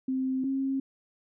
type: tone pair in turn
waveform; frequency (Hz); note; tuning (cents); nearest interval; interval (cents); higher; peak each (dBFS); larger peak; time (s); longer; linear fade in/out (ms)
sine; 261.6 / 269.1; C4 / C4; 0 / +49; unison; 49; second; -26; neither; 0.08-0.44 / 0.44-0.8; neither; 5
effects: none